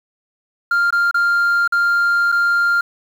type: tone with dropouts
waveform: sine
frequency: 1396.9 Hz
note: F6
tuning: in tune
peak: -10 dBFS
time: 0.71-2.81 s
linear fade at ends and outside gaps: 5 ms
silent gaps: 0.906-0.925 / 1.112-1.143 / 1.677-1.722 / 2.319-2.323 s
effects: tanh soft clip ceiling -12 dBFS + 7-bit